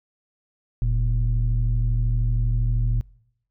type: tone pair together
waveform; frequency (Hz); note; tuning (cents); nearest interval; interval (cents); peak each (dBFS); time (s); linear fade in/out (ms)
sine; 43.65 / 116.54; F1 / A#2; 0 / 0; octave + perfect fourth; 1700; -19 / -21; 0.82-3.01; 0
effects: noise-tail reverb RT60 0.8 s tail -25 dB re dry + tanh soft clip ceiling -14 dBFS